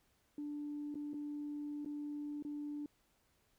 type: tone with dropouts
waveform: sine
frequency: 293.7 Hz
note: D4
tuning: in tune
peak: -39 dBFS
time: 0.38-2.86 s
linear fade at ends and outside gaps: 2 ms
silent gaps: 0.944-0.954 / 1.134-1.141 / 1.848-1.859 / 2.425-2.449 s
effects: tanh soft clip ceiling -35 dBFS + pink hiss -75 dBFS RMS until 3.58 s